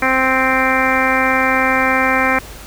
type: harmonic tone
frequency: 261.6 Hz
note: C4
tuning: in tune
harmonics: 1 / 2 / 3 / 4 / 5 / 6 / 7 / 8 / 9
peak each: -21 / -21 / -21 / -21 / -21 / -21 / -21 / -21 / -21 dBFS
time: 0.02-2.39 s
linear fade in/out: 5 ms
effects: added 50 Hz sine -36 dBFS peak until 2.66 s + pink hiss -36 dBFS RMS until 2.66 s